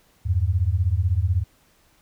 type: beating tone pair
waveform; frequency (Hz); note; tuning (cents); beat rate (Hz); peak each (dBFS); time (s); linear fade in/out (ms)
sine; 82.41 / 98.41; E2 / G2; 0 / +7; 16; -21; 0.25-1.44; 20
effects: pink hiss -60 dBFS RMS until 2.01 s